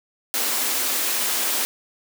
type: high-pass noise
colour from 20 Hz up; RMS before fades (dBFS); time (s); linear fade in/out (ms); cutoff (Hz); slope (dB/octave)
white; -23; 0.34-1.65; 0; 220; 96
effects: none